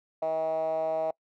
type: tone with band-pass filter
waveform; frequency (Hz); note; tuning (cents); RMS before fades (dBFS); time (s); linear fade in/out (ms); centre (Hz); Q
10% pulse; 159.7; D#3; +45; -29; 0.22-1.11; 5; 680; 9.5
effects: noise-tail reverb RT60 0.1 s tail -25 dB re dry